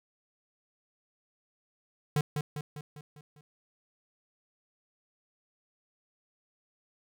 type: tone with echo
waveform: square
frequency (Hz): 148.9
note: D3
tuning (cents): +24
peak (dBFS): -25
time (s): 2.16-2.21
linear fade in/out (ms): 2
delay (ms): 200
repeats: 6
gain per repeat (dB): -5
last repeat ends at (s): 3.41
effects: none